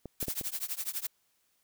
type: clicks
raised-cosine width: 2 ms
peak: -27 / -24 / -22 / -27 dBFS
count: 4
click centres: 0.057 / 0.228 / 0.283 / 0.412 s
type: noise with tremolo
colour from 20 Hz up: blue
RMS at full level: -32 dBFS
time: 0.2-1.07 s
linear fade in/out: 5 ms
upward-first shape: triangle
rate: 12 Hz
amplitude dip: 100%
effects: white hiss -73 dBFS RMS until 1.63 s